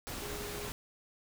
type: tone in noise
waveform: sine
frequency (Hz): 412.7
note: G#4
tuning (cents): -11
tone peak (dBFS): -43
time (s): 0.22-0.69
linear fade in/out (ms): 0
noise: pink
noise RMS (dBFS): -41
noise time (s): 0.07-0.72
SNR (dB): -5
effects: none

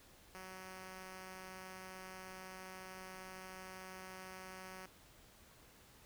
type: tone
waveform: 5% pulse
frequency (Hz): 186.9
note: F#3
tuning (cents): +18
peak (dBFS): -38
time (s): 0.35-4.86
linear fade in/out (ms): 0
effects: pink hiss -63 dBFS RMS until 6.05 s

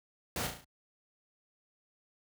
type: noise with echo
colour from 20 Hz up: pink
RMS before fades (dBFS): -35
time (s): 0.36-0.47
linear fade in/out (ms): 2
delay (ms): 35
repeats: 5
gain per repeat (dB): -5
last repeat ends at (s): 0.645
effects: high-pass 60 Hz 12 dB/octave

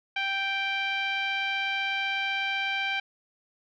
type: tone with low-pass filter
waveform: 10% pulse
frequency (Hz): 784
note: G5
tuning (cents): 0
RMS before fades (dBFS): -29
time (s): 0.16-3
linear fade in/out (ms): 5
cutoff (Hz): 2600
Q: 2
effects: none

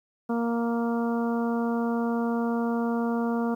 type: harmonic tone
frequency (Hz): 233.5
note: A#3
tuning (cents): +3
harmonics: 1 / 2 / 3 / 4 / 5 / 6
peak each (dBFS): -25 / -31 / -35 / -37 / -39 / -41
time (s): 0.29-3.55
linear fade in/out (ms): 10
effects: 10-bit

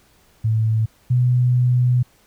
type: tone pair in turn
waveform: sine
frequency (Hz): 110.7 / 124.26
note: A2 / B2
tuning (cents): +11 / +11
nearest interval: major second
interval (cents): 200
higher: second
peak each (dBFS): -15 / -13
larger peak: second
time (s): 0.44-0.86 / 1.1-2.03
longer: second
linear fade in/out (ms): 10
effects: pink hiss -56 dBFS RMS until 2.26 s

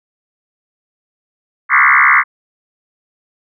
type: tone with frequency modulation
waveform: sine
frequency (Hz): 1605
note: G6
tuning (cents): +40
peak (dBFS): -6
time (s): 1.69-2.24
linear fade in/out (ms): 50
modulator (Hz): 68.6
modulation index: 7.7
effects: none

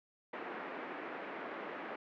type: band-pass noise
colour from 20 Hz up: pink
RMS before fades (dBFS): -44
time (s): 0.33-1.96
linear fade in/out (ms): 5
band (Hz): 270 to 2200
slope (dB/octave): 24
effects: none

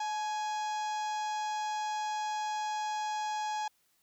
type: harmonic tone with a mistuned harmonic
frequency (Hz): 830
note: G#5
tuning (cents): -1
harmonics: 1 / 2 / 3 / 4 / 5 / 6 / 7 / 8 / 9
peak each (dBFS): -32 / -45 / -49 / -48 / -52 / -52 / -53 / -52 / -57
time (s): 0-3.68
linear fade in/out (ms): 5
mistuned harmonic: 1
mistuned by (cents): +48
effects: white hiss -72 dBFS RMS until 4.02 s

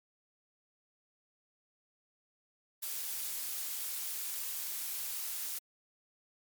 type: noise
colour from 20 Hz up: blue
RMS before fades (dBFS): -38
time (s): 2.82-5.59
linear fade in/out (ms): 10
effects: MP3 96 kbps

